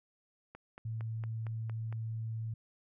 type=click train; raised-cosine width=0.5 ms; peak=-33 dBFS; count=7; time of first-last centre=0.55-1.926 s; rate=4.36 Hz
type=tone; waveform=sine; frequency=112.1 Hz; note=A2; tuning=33 cents sharp; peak=-35 dBFS; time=0.85-2.54 s; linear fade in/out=5 ms
effects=none